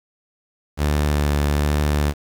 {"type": "tone with vibrato", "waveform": "sawtooth", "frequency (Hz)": 73.42, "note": "D2", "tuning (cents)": 0, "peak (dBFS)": -13, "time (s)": [0.77, 2.14], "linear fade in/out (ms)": 50, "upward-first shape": "sine", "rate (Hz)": 1.2, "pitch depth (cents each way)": 17, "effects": ["7-bit"]}